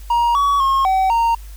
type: tone with pitch steps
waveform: triangle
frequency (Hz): 945 / 1130 / 1080 / 762 / 925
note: A#5 / C#6 / C#6 / G5 / A#5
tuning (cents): +23 / +33 / -45 / -49 / -14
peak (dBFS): -11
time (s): 0.1-1.35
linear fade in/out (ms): 5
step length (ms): 250
effects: added 50 Hz sine -32 dBFS peak until 1.56 s + white hiss -47 dBFS RMS until 1.56 s